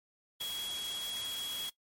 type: tone in noise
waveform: sine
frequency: 3322 Hz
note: G#7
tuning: in tune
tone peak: -36 dBFS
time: 0.4-1.7 s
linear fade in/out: 10 ms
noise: white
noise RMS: -43 dBFS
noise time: 0.4-1.7 s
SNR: +4 dB
effects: noise-tail reverb RT60 0.1 s tail -19 dB re dry + MP3 64 kbps

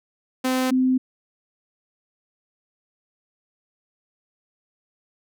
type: tone pair in turn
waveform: sawtooth / sine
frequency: 257.6 / 257.6 Hz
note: C4 / C4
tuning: -27 / -27 cents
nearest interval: unison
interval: 0 cents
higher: neither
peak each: -16 dBFS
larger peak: neither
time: 0.44-0.71 / 0.71-0.98 s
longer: neither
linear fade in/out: 10 ms
effects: none

